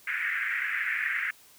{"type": "band-pass noise", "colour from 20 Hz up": "pink", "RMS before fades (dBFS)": -30, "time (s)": [0.07, 1.31], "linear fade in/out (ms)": 5, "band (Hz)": [1600, 2200], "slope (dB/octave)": 48, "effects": ["white hiss -56 dBFS RMS until 1.58 s"]}